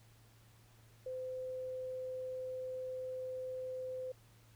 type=tone; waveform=sine; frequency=513 Hz; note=C5; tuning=34 cents flat; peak=-39 dBFS; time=1.06-4.12 s; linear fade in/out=5 ms; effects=added 113 Hz sine -62 dBFS peak until 4.55 s + pink hiss -67 dBFS RMS until 4.55 s